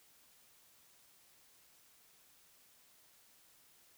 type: silence
effects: white hiss -66 dBFS RMS until 3.97 s